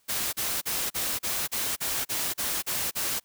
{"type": "noise bursts", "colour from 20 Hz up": "white", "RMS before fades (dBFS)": -29, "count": 11, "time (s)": [0.08, 3.2], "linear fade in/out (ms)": 20, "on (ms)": 250, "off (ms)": 37, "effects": ["white hiss -67 dBFS RMS until 3.24 s"]}